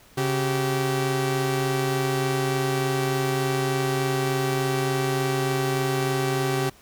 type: tone pair together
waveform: sawtooth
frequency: 136.33 / 385.6 Hz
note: C#3 / G4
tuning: -28 / -28 cents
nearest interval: octave + tritone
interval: 1800 cents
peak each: -21 dBFS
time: 0.17-6.7 s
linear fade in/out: 10 ms
effects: pink hiss -53 dBFS RMS until 6.81 s